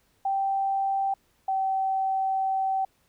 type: tone pair in turn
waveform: sine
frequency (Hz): 781 / 768.9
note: G5 / G5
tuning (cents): -7 / -34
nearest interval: unison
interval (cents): 27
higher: first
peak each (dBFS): -23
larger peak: neither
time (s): 0.25-1.14 / 1.48-2.85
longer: second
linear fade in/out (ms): 5
effects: pink hiss -67 dBFS RMS until 3.08 s